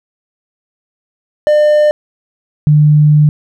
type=tone pair in turn; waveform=triangle / sine; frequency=600 / 150 Hz; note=D5 / D3; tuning=+37 / +37 cents; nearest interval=2 octaves; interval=2400 cents; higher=first; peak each=-4 dBFS; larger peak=neither; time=1.47-1.91 / 2.67-3.29 s; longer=second; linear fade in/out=0 ms; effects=none